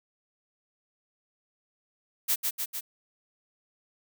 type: noise with echo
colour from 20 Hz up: blue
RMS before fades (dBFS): -25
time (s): 2.28-2.36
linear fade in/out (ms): 20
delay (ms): 150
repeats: 3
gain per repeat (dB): -3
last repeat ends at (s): 2.81
effects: none